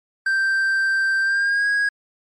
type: tone with pitch glide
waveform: triangle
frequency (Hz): 1568 to 1647.9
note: G6 to G#6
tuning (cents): 0 to -14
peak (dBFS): -15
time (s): 0.26-1.89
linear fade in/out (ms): 5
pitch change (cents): +86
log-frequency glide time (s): 1.21-1.67
effects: MP3 48 kbps